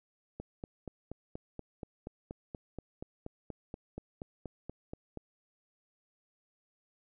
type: click train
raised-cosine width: 2 ms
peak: -27 dBFS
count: 21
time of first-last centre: 0.4-5.173 s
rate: 4.19 Hz
effects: none